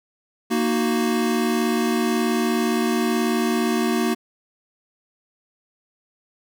square chord, D# minor, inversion second, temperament equal, 233.1 / 311.1 / 370 Hz, A#3 / D#4 / F#4, 0 / 0 / 0 cents, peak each -22 / -27 / -25 dBFS, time 0.5-4.15 s, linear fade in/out 20 ms, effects none

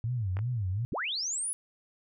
sine tone with vibrato, 107.1 Hz, A2, 46 cents flat, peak -28 dBFS, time 0.04-0.85 s, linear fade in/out 0 ms, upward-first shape sine, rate 2.7 Hz, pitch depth 280 cents each way
clicks, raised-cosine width 0.5 ms, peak -26 / -29 dBFS, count 2, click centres 0.369 / 0.39 s
sine linear sweep, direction up, 55.2 to 10548 Hz, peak -30 dBFS, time 0.92-1.53 s, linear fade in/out 0 ms
effects none

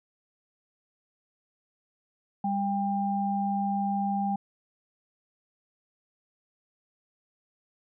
sine tone pair together, 199.25 / 797 Hz, G3 / G5, +28 / +28 cents, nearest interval 2 octaves, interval 2400 cents, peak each -28 dBFS, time 2.44-4.36 s, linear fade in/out 5 ms, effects none

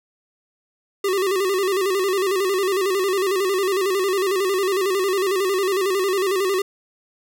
square tone with vibrato, 383.9 Hz, G4, 36 cents flat, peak -19 dBFS, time 1.04-6.62 s, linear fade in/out 5 ms, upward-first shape square, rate 11 Hz, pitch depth 72 cents each way, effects none

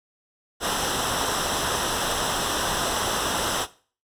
pink noise with comb filter, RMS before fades -25 dBFS, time 0.6-3.67 s, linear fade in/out 50 ms, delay 0.44 ms, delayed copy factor -0.7, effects noise-tail reverb RT60 0.4 s tail -17 dB re dry + low-pass 11000 Hz 12 dB/octave

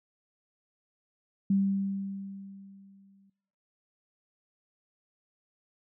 sine tone with exponential decay, 196 Hz, G3, in tune, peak -21 dBFS, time 1.5-3.3 s, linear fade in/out 5 ms, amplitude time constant 390 ms, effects noise-tail reverb RT60 1.0 s tail -23 dB re dry

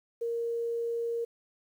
sine tone, 466.2 Hz, A#4, in tune, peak -29 dBFS, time 0.21-1.25 s, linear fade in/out 10 ms, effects 10-bit

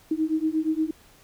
sine beating tone pair, 311.1 / 319.6 Hz, D#4 / D#4, 0 / +47 cents, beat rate 8.5 Hz, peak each -25 dBFS, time 0.11-0.91 s, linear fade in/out 5 ms, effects pink hiss -55 dBFS RMS until 1.23 s

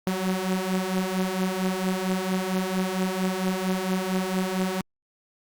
sawtooth beating tone pair, 184 / 188.4 Hz, F#3 / F#3, -9 / +32 cents, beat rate 4.4 Hz, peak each -25 / -22 dBFS, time 0.07-4.81 s, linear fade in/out 0 ms, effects Opus 48 kbps

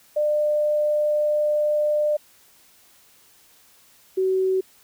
sine tone pair in turn, 599 / 377.3 Hz, D5 / F#4, +34 / +34 cents, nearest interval minor sixth, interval 800 cents, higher first, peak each -18 dBFS, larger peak neither, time 0.16-2.17 / 4.17-4.61 s, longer first, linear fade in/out 10 ms, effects white hiss -55 dBFS RMS until 4.83 s

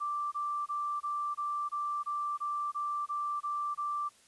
sine tone bursts, 1174.7 Hz, D6, in tune, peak -31 dBFS, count 12, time 0-4.093 s, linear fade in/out 20 ms, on 320 ms, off 23 ms, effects white hiss -62 dBFS RMS until 4.27 s + resampled to 24000 Hz

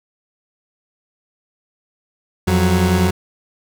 30% pulse tone pair together, 87.31 / 185 Hz, F2 / F#3, 0 / 0 cents, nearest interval octave + minor second, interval 1300 cents, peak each -13 dBFS, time 2.47-3.11 s, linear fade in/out 10 ms, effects none

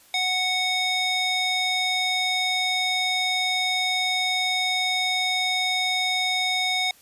square tone with band-pass filter, 740 Hz, F#5, in tune, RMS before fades -24 dBFS, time 0.14-6.91 s, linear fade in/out 2 ms, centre 3400 Hz, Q 1.8, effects white hiss -54 dBFS RMS until 7.01 s + resampled to 32000 Hz

